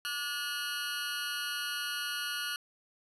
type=tone with amplitude modulation; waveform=20% pulse; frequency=1444 Hz; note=F#6; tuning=43 cents flat; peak=-25 dBFS; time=0.05-2.56 s; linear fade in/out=0 ms; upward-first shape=sine; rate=276 Hz; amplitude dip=80%; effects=resampled to 32000 Hz + 11-bit